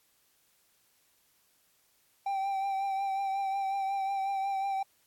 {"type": "tone with vibrato", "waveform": "triangle", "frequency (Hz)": 782, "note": "G5", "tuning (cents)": -4, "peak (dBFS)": -27, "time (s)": [2.26, 4.83], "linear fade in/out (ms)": 5, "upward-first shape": "triangle", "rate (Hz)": 5.5, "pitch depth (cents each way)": 33, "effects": ["white hiss -69 dBFS RMS until 5.06 s", "AAC 64 kbps"]}